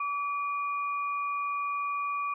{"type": "tone pair together", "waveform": "sine", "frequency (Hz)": [1148.4, 2431], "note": ["D6", "D#7"], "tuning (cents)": [-39, -41], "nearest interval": "octave + minor second", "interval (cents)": 1298, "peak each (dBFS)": [-29, -38], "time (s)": [0, 2.34], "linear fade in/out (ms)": 5, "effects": []}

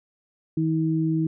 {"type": "tone pair together", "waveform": "sine", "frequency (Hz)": [159.8, 319.6], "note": ["D#3", "D#4"], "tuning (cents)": [47, 47], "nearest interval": "octave", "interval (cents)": 1200, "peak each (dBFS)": -23, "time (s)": [0.57, 1.27], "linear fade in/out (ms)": 5, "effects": []}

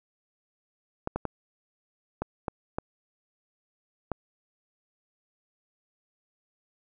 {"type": "clicks", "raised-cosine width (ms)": 1, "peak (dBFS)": -15, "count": 7, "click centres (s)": [1.074, 1.16, 1.253, 2.22, 2.482, 2.785, 4.117], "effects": []}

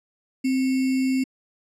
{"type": "tone with sample-and-hold", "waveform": "sine", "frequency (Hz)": 261.6, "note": "C4", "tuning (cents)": 0, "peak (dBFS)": -19, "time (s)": [0.44, 1.24], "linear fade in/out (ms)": 10, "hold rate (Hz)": 2450, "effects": ["low-pass 10000 Hz 12 dB/octave"]}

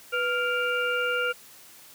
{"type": "harmonic tone with a mistuned harmonic", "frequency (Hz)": 466.2, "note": "A#4", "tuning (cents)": 0, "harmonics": [1, 3, 5, 6], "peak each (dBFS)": [-29, -26, -35, -33], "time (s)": [0.12, 1.33], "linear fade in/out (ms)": 20, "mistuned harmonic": 1, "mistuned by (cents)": 100, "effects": ["white hiss -50 dBFS RMS until 1.94 s", "high-pass 80 Hz 12 dB/octave"]}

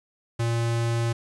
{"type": "tone", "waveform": "square", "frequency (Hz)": 116.54, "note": "A#2", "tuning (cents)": 0, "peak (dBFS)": -23, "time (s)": [0.39, 1.13], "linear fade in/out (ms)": 10, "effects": ["resampled to 24000 Hz", "9-bit"]}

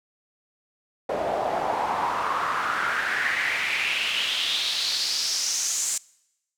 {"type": "noise with band-pass filter sweep", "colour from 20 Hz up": "pink", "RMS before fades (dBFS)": -26, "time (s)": [1.09, 5.98], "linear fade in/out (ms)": 5, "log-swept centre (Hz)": [580, 7500], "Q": 4, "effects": ["noise-tail reverb RT60 0.9 s tail -24 dB re dry"]}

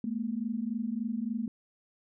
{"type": "tone pair together", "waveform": "sine", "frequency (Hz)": [215.2, 238.7], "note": ["A3", "A#3"], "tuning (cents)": [-38, 41], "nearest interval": "major second", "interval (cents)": 179, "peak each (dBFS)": [-33, -33], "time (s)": [0.04, 1.48], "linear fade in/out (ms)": 2, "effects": []}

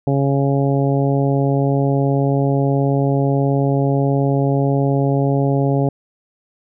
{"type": "harmonic tone", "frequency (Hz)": 138.59, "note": "C#3", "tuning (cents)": 0, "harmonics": [1, 2, 3, 4, 5, 6], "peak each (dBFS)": [-16, -20, -22, -24, -26, -30], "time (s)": [0.07, 5.89], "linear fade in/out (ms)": 2, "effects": []}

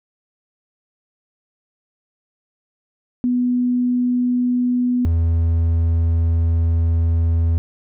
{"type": "tone pair in turn", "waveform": ["sine", "triangle"], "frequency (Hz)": [246.9, 82.87], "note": ["B3", "E2"], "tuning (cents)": [0, 10], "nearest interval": "octave + perfect fifth", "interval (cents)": 1890, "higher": "first", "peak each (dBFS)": [-15, -12], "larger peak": "second", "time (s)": [[3.24, 5.05], [5.05, 7.58]], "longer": "second", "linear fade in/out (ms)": 0, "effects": []}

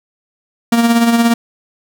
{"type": "tone with tremolo", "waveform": "45% pulse", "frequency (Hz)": 233.1, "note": "A#3", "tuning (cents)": 0, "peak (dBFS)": -7, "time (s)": [0.72, 1.34], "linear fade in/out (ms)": 5, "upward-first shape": "sine", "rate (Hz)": 17, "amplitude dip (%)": 50, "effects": []}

